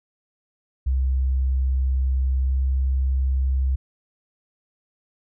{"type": "tone with pitch glide", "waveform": "sine", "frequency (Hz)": [65.41, 65.94], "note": ["C2", "C2"], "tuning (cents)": [0, 14], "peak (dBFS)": -18, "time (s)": [0.86, 3.76], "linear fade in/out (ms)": 10, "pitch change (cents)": 14, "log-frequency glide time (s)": [2.46, 2.51], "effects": []}